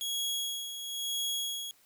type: tone with tremolo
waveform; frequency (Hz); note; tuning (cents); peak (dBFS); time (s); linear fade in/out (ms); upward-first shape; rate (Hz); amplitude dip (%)
sawtooth; 3322; G#7; 0; -27; 0.01-1.71; 0; sine; 1; 60
effects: white hiss -64 dBFS RMS until 1.85 s